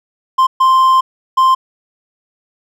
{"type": "tone bursts at uneven times", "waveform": "triangle", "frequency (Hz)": 1046.5, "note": "C6", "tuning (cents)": 0, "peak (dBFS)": -5, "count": 3, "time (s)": [[0.38, 0.47], [0.6, 1.01], [1.37, 1.55]], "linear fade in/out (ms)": 10, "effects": []}